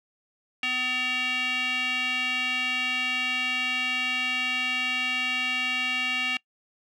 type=tone with band-pass filter; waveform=square; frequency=253.2 Hz; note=B3; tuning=43 cents sharp; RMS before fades=-27 dBFS; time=0.63-6.37 s; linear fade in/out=2 ms; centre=2600 Hz; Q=6.9; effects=noise-tail reverb RT60 0.1 s tail -24 dB re dry